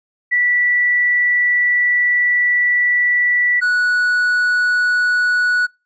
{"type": "tone pair in turn", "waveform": ["sine", "triangle"], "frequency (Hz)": [1959, 1470.6], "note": ["B6", "F#6"], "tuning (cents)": [-15, -11], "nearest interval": "perfect fourth", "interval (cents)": 496, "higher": "first", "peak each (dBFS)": [-12, -11], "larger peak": "second", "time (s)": [[0.31, 3.61], [3.61, 5.67]], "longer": "first", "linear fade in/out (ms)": 20, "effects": ["noise-tail reverb RT60 0.3 s tail -26 dB re dry", "resampled to 16000 Hz"]}